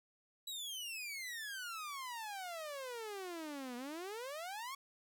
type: exponential two-way sweep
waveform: sawtooth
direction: down then up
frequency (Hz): 3951 to 238.1 to 1129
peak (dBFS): -39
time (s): 0.47-4.75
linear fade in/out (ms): 5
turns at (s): 3.76
effects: none